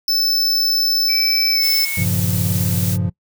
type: tone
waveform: square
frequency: 5274 Hz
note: E8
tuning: in tune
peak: -15 dBFS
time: 0.08-1.85 s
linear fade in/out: 2 ms
type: tone with pitch glide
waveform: sine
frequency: 2297 to 2198 Hz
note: D7 to C#7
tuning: -39 to -15 cents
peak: -23 dBFS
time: 1.08-2.05 s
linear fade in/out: 20 ms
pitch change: -76 cents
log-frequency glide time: 1.52-1.6 s
type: noise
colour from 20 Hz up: blue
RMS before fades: -25 dBFS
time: 1.6-2.98 s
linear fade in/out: 50 ms
type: chord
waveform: triangle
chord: G half-diminished seventh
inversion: none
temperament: equal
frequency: 98 / 116.54 / 138.59 / 174.61 Hz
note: G2 / Bb2 / Db3 / F3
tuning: 0 / 0 / 0 / 0 cents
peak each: -18 / -23 / -23 / -19 dBFS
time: 1.97-3.1 s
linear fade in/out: 10 ms
effects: noise-tail reverb RT60 0.1 s tail -22 dB re dry